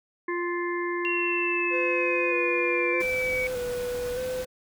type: harmonic tone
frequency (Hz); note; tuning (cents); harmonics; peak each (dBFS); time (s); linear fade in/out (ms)
349.2; F4; 0; 1 / 3 / 5 / 6; -28 / -33 / -35 / -36; 0.28-3.02; 5
type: exponential sweep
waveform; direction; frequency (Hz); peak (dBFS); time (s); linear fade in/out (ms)
sine; down; 2750 to 2253; -26; 1.05-3.47; 0
type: tone with vibrato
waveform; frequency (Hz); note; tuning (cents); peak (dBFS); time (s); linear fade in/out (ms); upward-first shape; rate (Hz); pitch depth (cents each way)
triangle; 500; B4; +21; -26; 1.7-4.46; 50; square; 0.81; 30
type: noise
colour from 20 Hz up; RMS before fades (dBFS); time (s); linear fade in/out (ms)
pink; -40; 3-4.45; 5
effects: none